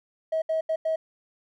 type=tone bursts at uneven times; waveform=triangle; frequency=640 Hz; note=D#5; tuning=49 cents sharp; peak=-19 dBFS; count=4; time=0.32-0.42 / 0.49-0.61 / 0.69-0.76 / 0.85-0.96 s; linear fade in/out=10 ms; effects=tanh soft clip ceiling -20 dBFS